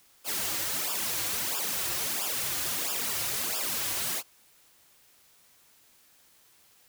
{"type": "noise with flanger", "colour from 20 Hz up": "white", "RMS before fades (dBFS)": -31, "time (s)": [0.24, 4.23], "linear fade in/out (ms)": 50, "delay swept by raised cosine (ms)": [0.48, 4.68], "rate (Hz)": 1.5, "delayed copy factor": -0.9, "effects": ["white hiss -61 dBFS RMS until 6.88 s"]}